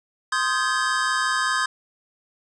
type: chord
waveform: square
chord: Ab major seventh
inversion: first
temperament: equal with one note detuned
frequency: 1046.5 / 1244.5 / 1568 / 1693.2 Hz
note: C6 / Eb6 / G6 / Ab6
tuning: 0 / 0 / 0 / +33 cents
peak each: -27 dBFS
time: 0.32-1.66 s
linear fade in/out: 5 ms
effects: resampled to 22050 Hz + 9-bit